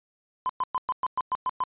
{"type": "tone bursts", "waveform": "sine", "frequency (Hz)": 1018, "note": "C6", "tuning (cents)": -48, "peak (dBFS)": -22, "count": 9, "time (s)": [0.46, 1.637], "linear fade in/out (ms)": 0, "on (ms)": 33, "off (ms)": 110, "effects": ["tanh soft clip ceiling -19 dBFS", "resampled to 8000 Hz"]}